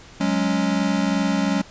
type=chord; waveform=square; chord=F# suspended second; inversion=none; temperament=equal; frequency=185 / 207.7 / 277.2 Hz; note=F#3 / G#3 / C#4; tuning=0 / 0 / 0 cents; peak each=-24 dBFS; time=0.2-1.62 s; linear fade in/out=10 ms; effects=pink hiss -45 dBFS RMS until 1.7 s + resampled to 16000 Hz